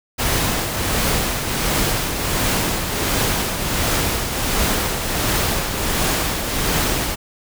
pink noise with tremolo, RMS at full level -18 dBFS, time 0.18-7.16 s, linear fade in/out 20 ms, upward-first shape triangle, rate 1.4 Hz, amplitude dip 50%, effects none

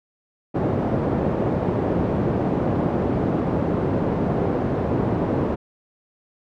pink band-pass noise, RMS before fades -22 dBFS, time 0.54-5.56 s, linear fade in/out 20 ms, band 120 to 590 Hz, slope 12 dB/octave, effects none

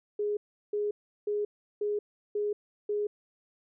sine tone bursts, 415.3 Hz, G#4, in tune, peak -27 dBFS, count 6, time 0.19-3.07 s, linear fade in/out 5 ms, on 180 ms, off 360 ms, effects none

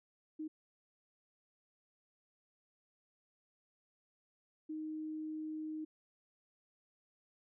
sine tone bursts at uneven times, 311.1 Hz, D#4, in tune, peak -39 dBFS, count 2, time 0.39-0.48 / 4.69-5.85 s, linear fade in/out 10 ms, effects none

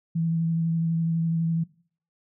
sine tone with vibrato, 164.81 Hz, E3, in tune, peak -22 dBFS, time 0.15-1.64 s, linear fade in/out 10 ms, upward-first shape sine, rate 12 Hz, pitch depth 18 cents each way, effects noise-tail reverb RT60 0.5 s tail -20 dB re dry

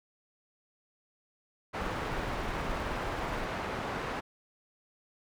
white low-pass noise, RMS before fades -36 dBFS, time 1.73-4.21 s, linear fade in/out 20 ms, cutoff 1300 Hz, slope 12 dB/octave
brown noise with tremolo, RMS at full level -37 dBFS, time 1.8-3.46 s, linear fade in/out 20 ms, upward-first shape square, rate 19 Hz, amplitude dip 50%
effects none

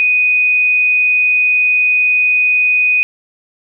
sine tone, 2489 Hz, D#7, in tune, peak -9 dBFS, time 0-3.03 s, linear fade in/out 0 ms, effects none

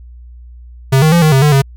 square tone with pitch steps, 133.8 / 156.4 / 171 / 155.4 / 134 / 149.2 / 136.7 Hz, C3 / D#3 / F3 / D#3 / C3 / D3 / C#3, +39 / +9 / -36 / -2 / +42 / +28 / -24 cents, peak -7 dBFS, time 0.92-1.62 s, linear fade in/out 10 ms, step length 100 ms, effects added 60 Hz sine -32 dBFS peak until 1.76 s

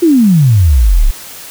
sine exponential sweep, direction down, 359 to 30 Hz, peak -4 dBFS, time 0.02-1.11 s, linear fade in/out 10 ms, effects white hiss -30 dBFS RMS until 1.5 s

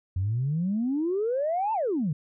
sine exponential two-way sweep, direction up then down, 88 to 911 to 137.6 Hz, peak -23 dBFS, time 0.16-2.13 s, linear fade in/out 5 ms, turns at 1.73 s, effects tanh soft clip ceiling -19 dBFS

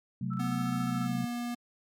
sine chord, F# diminished, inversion second, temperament equal, 130.81 / 185 / 220 Hz, C3 / F#3 / A3, 0 / 0 / 0 cents, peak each -34 / -34 / -37 dBFS, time 0.21-1.25 s, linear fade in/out 5 ms
sine tone with tremolo, 1321 Hz, E6, 3 cents sharp, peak -37 dBFS, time 0.3-1.08 s, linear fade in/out 20 ms, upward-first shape square, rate 14 Hz, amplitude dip 45%
square tone with pitch glide, 245.4 to 240.1 Hz, B3 to B3, -11 to -49 cents, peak -33 dBFS, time 0.39-1.55 s, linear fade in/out 10 ms, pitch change -38 cents, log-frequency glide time 0.83-1.19 s
effects MP3 96 kbps

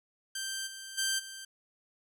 10% pulse tone with level steps, 1568 Hz, G6, in tune, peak -26 / -34 / -20 / -34 dBFS, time 0.35-1.45 s, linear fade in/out 5 ms, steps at 0.66 / 0.97 / 1.18 s, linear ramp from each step 20 ms, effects none

